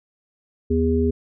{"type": "harmonic tone", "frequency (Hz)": 81.4, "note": "E2", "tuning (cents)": -21, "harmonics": [1, 3, 5], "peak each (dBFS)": [-21, -21, -21], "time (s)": [0.7, 1.11], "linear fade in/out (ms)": 10, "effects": []}